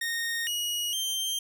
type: tone with pitch steps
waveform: sawtooth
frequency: 1851 / 2900 / 3151 Hz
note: A#6 / F#7 / G7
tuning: -13 / -35 / +8 cents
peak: -25 dBFS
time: 0.01-1.39 s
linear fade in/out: 5 ms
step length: 460 ms
effects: none